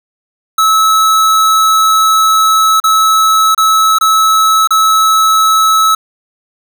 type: tone with dropouts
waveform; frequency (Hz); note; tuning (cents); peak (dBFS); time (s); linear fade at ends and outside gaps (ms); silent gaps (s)
square; 1299; E6; -26; -7; 0.58-5.95; 5; 2.801-2.839 / 3.548-3.577 / 3.986-4.01 / 4.674-4.706
effects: none